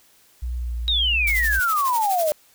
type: tone with pitch glide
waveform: sine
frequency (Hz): 60.8 to 58.56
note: B1 to A#1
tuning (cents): -26 to +9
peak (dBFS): -24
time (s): 0.42-1.6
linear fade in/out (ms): 10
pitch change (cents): -65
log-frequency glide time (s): 0.58-0.77
type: exponential sweep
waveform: sine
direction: down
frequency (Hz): 3842 to 588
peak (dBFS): -18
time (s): 0.88-2.32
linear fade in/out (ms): 0
type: noise with tremolo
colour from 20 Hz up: blue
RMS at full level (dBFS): -28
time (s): 1.27-2.32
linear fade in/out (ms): 2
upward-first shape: sine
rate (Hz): 12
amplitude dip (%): 70
effects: white hiss -56 dBFS RMS until 2.54 s